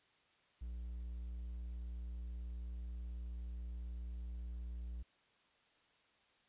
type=tone; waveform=triangle; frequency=59.3 Hz; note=A#1; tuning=30 cents sharp; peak=-40 dBFS; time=0.61-5.03 s; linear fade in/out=10 ms; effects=white hiss -72 dBFS RMS until 6.48 s + resampled to 8000 Hz

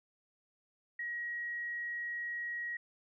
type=tone; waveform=sine; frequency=1900 Hz; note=A#6; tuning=33 cents sharp; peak=-36 dBFS; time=0.99-2.77 s; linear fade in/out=5 ms; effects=none

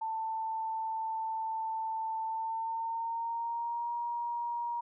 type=tone with pitch glide; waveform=sine; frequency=889 to 947.3 Hz; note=A5 to A#5; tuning=+18 to +28 cents; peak=-32 dBFS; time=0.01-4.81 s; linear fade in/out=10 ms; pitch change=+110 cents; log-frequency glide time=2.25-3.93 s; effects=none

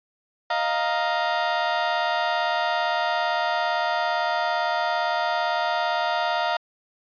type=chord; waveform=30% pulse; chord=Eb suspended second; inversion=none; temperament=just; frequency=622.3 / 700 / 933.4 Hz; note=Eb5 / F5 / Bb5; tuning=0 / +4 / +2 cents; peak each=-26 / -22 / -24 dBFS; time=0.5-6.57 s; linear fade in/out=5 ms; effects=resampled to 11025 Hz

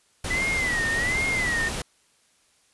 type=noise; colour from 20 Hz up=pink; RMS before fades=-30 dBFS; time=0.24-1.82 s; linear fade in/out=5 ms
type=tone with vibrato; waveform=sine; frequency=1976 Hz; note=B6; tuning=in tune; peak=-23 dBFS; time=0.3-1.69 s; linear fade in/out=10 ms; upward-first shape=sine; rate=1.3 Hz; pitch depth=140 cents each way
effects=white hiss -63 dBFS RMS until 2.73 s + resampled to 24000 Hz

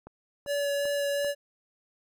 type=click train; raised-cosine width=1 ms; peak=-30 dBFS; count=4; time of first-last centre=0.07-1.246 s; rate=2.55 Hz
type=tone with vibrato; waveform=square; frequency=570 Hz; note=C#5; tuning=48 cents sharp; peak=-27 dBFS; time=0.46-1.35 s; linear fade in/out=50 ms; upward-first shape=sine; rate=2.8 Hz; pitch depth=10 cents each way
effects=none

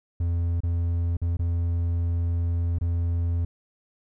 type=tone with dropouts; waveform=triangle; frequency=85.3 Hz; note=F2; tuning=40 cents flat; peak=-20 dBFS; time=0.2-3.45 s; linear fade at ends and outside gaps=5 ms; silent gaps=0.605-0.634 / 1.169-1.216 / 1.37-1.392 / 2.786-2.811 s; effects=none

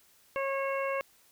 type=harmonic tone; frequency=546 Hz; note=C#5; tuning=26 cents flat; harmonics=1 / 2 / 3 / 4 / 5; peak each=-31 / -35 / -41 / -39 / -42 dBFS; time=0.36-1.01 s; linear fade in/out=0 ms; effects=white hiss -63 dBFS RMS until 1.31 s

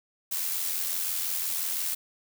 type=noise with amplitude modulation; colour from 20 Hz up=blue; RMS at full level=-28 dBFS; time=0.31-1.95 s; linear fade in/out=10 ms; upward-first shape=sine; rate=85.8 Hz; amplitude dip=45%; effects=none

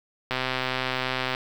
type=click train; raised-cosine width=0.3 ms; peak=-10 dBFS; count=135; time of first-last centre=0.31-1.349 s; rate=129 Hz; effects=7-bit

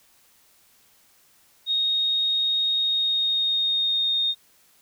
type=tone with pitch glide; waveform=sine; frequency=3729 to 3688 Hz; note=A#7 to A#7; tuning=0 to -19 cents; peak=-20 dBFS; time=1.66-4.35 s; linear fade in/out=50 ms; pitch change=-19 cents; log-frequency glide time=2.78-4.14 s; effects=white hiss -59 dBFS RMS until 4.81 s

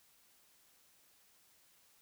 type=silence; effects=white hiss -68 dBFS RMS until 2.01 s

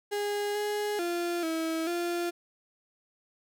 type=tone with pitch steps; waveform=35% pulse; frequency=410.7 / 416.2 / 346.2 / 324.1 / 346.5 Hz; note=G#4 / G#4 / F4 / E4 / F4; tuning=-19 / +4 / -15 / -29 / -14 cents; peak=-27 dBFS; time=0.11-2.31 s; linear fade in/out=20 ms; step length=440 ms; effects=none

